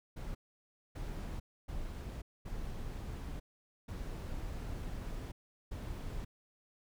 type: noise bursts at uneven times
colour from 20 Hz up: brown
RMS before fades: -41 dBFS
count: 6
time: 0.16-0.35 / 0.95-1.4 / 1.68-2.22 / 2.45-3.4 / 3.88-5.32 / 5.71-6.25 s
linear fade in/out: 10 ms
effects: none